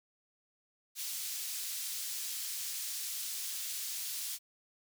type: high-pass noise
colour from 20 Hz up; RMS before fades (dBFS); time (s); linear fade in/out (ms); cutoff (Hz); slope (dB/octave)
pink; -39; 0.95-4.39; 50; 4600; 12
effects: none